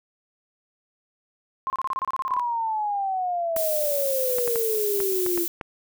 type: tone bursts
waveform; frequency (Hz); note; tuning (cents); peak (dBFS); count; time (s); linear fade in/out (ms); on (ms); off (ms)
sine; 1061; C6; +24; -23; 13; 1.67-2.396; 0; 30; 28
type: exponential sweep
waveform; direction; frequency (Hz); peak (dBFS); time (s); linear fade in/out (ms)
sine; down; 1024 to 337.3; -23; 2.27-5.47; 50
type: noise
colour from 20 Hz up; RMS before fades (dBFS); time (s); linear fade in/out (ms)
violet; -28; 3.56-5.48; 2
type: clicks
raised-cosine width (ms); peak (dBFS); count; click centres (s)
0.5; -17; 8; 3.565 / 4.385 / 4.477 / 4.558 / 5.003 / 5.264 / 5.377 / 5.612
effects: none